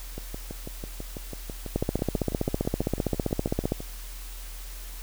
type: two click trains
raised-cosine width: 2 ms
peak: -11 / -22 dBFS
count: 31 / 23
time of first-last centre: 1.76-3.721 / 0.18-3.804 s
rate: 15.3 / 6.07 Hz
effects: added 41 Hz sine -37 dBFS peak until 5.02 s + white hiss -45 dBFS RMS until 5.02 s